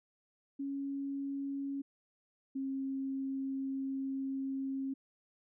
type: tone pair in turn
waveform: sine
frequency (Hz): 277.2 / 269.3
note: C#4 / C#4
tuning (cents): 0 / -50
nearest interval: minor second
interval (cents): 50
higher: first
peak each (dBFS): -35 / -34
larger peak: second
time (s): 0.59-1.82 / 2.55-4.94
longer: second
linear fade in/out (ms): 10
effects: none